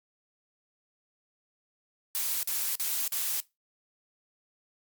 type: noise bursts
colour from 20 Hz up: blue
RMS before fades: -30 dBFS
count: 4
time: 2.15-3.402 s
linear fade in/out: 0 ms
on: 280 ms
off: 44 ms
effects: noise-tail reverb RT60 0.2 s tail -20 dB re dry + Opus 48 kbps